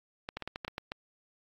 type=clicks; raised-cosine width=0.3 ms; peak=-20 dBFS; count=9; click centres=0.289 / 0.37 / 0.423 / 0.476 / 0.559 / 0.648 / 0.68 / 0.781 / 0.919 s; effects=AAC 64 kbps